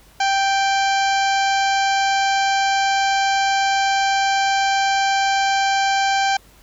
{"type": "harmonic tone with a mistuned harmonic", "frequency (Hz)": 784, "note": "G5", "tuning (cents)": 0, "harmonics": [1, 2, 3, 4, 5, 6, 7, 8, 9], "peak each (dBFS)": [-17, -23, -27, -29, -31, -33, -34, -35, -36], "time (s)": [0.2, 6.37], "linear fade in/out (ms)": 5, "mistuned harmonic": 5, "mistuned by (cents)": 63, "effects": ["added 50 Hz sine -51 dBFS peak until 6.62 s", "pink hiss -51 dBFS RMS until 6.62 s"]}